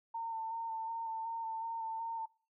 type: tone with vibrato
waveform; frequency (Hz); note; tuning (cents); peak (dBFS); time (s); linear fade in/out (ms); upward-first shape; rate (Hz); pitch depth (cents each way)
sine; 905; A5; +48; -36; 0.14-2.26; 10; square; 2.7; 18
effects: noise-tail reverb RT60 0.4 s tail -21 dB re dry